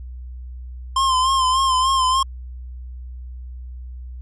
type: tone with vibrato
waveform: square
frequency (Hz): 1048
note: C6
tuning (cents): +2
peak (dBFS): -16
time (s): 0.96-2.23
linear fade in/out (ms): 5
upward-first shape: sine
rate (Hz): 3.4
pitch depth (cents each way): 49
effects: added 62 Hz sine -31 dBFS peak until 4.21 s + resampled to 22050 Hz